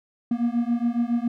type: beating tone pair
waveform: triangle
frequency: 233.6 / 240.8 Hz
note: A#3 / B3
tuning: +4 / -44 cents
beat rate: 7.2 Hz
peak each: -22 dBFS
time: 0.31-1.28 s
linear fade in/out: 5 ms
effects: none